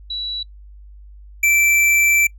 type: tone pair in turn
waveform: sine / square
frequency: 3927 / 2335 Hz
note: B7 / D7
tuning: -11 / -11 cents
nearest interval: major sixth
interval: 900 cents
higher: first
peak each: -23 / -13 dBFS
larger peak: second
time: 0.1-0.43 / 1.43-2.27 s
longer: second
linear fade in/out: 5 ms
effects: noise-tail reverb RT60 0.1 s tail -25 dB re dry + added 50 Hz sine -38 dBFS peak until 2.38 s